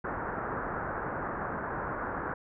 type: low-pass noise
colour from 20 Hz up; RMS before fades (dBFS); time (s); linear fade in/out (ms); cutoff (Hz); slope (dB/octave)
white; -35; 0.04-2.34; 5; 1600; 48
effects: none